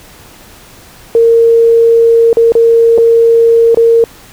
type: tone with dropouts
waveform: sine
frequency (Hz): 460.8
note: A#4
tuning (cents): -20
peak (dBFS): -3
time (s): 1.15-4.04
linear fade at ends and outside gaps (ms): 1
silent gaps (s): 2.33-2.37 / 2.521-2.552 / 2.978-2.983 / 3.746-3.772
effects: pink hiss -37 dBFS RMS until 4.32 s